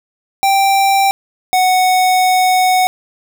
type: tone pair in turn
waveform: square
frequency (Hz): 784 / 740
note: G5 / F#5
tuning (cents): 0 / 0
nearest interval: minor second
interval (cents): 100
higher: first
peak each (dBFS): -10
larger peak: neither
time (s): 0.43-1.11 / 1.53-2.87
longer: second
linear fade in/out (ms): 0
effects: none